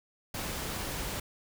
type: noise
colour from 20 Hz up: pink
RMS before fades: -36 dBFS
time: 0.34-1.2 s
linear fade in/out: 5 ms
effects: none